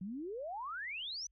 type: exponential sweep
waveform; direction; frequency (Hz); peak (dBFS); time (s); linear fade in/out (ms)
sine; up; 175.7 to 6150; -39; 0.01-1.27; 5
effects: added 50 Hz sine -70 dBFS peak until 1.31 s